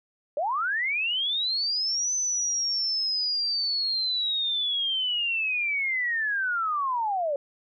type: linear two-way sweep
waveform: sine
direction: up then down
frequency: 546 to 6120 to 546 Hz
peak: -24 dBFS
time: 0.37-7.36 s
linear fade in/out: 2 ms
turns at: 2.14 s
effects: none